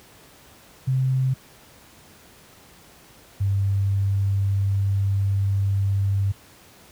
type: tone pair in turn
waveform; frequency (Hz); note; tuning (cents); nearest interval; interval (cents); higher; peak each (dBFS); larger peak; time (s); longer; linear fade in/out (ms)
sine; 130.81 / 98.62; C3 / G2; 0 / +11; perfect fourth; 489; first; -18; neither; 0.87-1.34 / 3.4-6.32; second; 10
effects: pink hiss -50 dBFS RMS until 6.91 s + high-pass 60 Hz 12 dB/octave